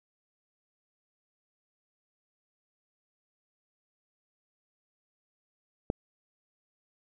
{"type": "click", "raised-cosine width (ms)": 2, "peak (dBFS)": -14, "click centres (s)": 5.901, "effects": []}